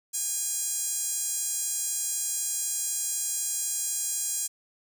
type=tone with high-pass filter; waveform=sawtooth; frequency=816 Hz; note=G#5; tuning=31 cents flat; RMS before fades=-30 dBFS; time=0.13-4.48 s; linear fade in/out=20 ms; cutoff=7600 Hz; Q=3.1; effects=none